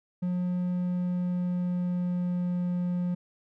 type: tone with pitch glide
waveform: triangle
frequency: 179.3 to 177.65 Hz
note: F3 to F3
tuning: +46 to +30 cents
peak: -24 dBFS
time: 0.22-3.15 s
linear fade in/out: 10 ms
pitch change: -16 cents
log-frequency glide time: 0.61-2.7 s
effects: none